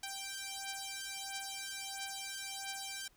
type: beating tone pair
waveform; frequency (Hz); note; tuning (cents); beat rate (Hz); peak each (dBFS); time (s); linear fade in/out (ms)
5% pulse; 783 / 784.5; G5 / G5; -2 / +1; 1.5; -32 / -32; 0.03-3.08; 5
effects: pink hiss -69 dBFS RMS until 3.16 s